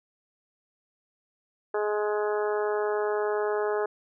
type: harmonic tone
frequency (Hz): 209.8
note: G#3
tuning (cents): +18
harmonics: 2 / 3 / 4 / 5 / 6 / 7 / 8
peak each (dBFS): -26 / -33 / -34 / -38 / -38 / -40 / -41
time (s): 1.74-3.86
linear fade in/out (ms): 5
effects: none